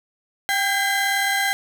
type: tone cluster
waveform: 35% pulse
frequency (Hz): 786 / 1610 / 2038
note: G5 / G6 / C7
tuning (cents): +4 / +46 / -46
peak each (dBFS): -22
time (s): 0.49-1.53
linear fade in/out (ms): 0
effects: none